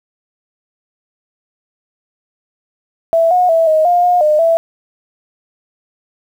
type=tone with pitch steps; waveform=sine; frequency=661 / 724 / 656 / 627 / 706 / 714 / 607 / 662 Hz; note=E5 / F#5 / E5 / D#5 / F5 / F5 / D#5 / E5; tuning=+5 / -38 / -9 / +13 / +19 / +38 / -43 / +7 cents; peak=-8 dBFS; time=3.13-4.57 s; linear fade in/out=0 ms; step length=180 ms; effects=7-bit